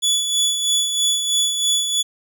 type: tone with tremolo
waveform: 25% pulse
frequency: 3428 Hz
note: A7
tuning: 46 cents flat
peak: -11 dBFS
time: 0.02-2.03 s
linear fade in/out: 20 ms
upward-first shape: sine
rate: 3.1 Hz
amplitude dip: 50%
effects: none